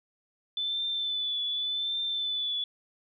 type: tone with vibrato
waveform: sine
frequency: 3504 Hz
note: A7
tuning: 8 cents flat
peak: -28 dBFS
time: 0.57-2.64 s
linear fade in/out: 2 ms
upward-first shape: triangle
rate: 0.87 Hz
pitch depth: 40 cents each way
effects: none